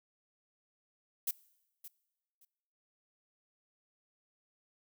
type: noise with echo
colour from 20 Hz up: violet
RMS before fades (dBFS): -33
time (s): 1.27-1.31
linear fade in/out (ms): 5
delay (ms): 570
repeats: 2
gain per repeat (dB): -15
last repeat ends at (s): 2.45
effects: noise-tail reverb RT60 1.0 s tail -22 dB re dry